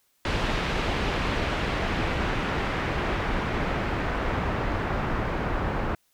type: noise with low-pass filter sweep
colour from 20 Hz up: pink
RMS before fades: -27 dBFS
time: 0.25-5.95 s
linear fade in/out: 2 ms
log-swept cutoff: 3200 to 1400 Hz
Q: 0.93
effects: white hiss -68 dBFS RMS until 6.13 s